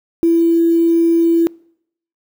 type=tone with quantisation; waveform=sine; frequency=334.1 Hz; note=E4; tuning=23 cents sharp; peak=-9 dBFS; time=0.23-1.47 s; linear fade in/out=0 ms; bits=6; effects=noise-tail reverb RT60 0.7 s tail -26 dB re dry